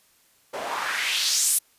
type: noise with band-pass filter sweep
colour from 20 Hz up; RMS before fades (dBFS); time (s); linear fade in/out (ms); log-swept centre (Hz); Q
white; -25; 0.53-1.59; 10; 500 to 11000; 2.2
effects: white hiss -61 dBFS RMS until 1.78 s + resampled to 32000 Hz